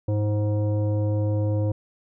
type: tone with frequency modulation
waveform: sine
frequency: 103.83 Hz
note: G#2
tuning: in tune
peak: -20 dBFS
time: 0.08-1.72 s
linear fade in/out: 5 ms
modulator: 421 Hz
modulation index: 0.65
effects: none